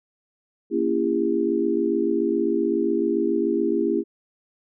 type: chord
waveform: sine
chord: A# diminished seventh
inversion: none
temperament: just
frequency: 233.1 / 279.7 / 335.6 / 402.8 Hz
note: A#3 / C#4 / E4 / G4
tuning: 0 / +16 / +31 / +47 cents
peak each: -27 / -27 / -23 / -24 dBFS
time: 0.7-4.04 s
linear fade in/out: 50 ms
effects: none